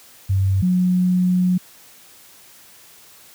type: tone pair in turn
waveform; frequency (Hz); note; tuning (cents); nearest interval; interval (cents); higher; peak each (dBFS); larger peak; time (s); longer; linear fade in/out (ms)
sine; 96.2 / 181.6; G2 / F#3; -32 / -32; major seventh; 1100; second; -14; neither; 0.29-0.62 / 0.62-1.58; second; 10
effects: white hiss -47 dBFS RMS until 3.34 s + high-pass 60 Hz 12 dB/octave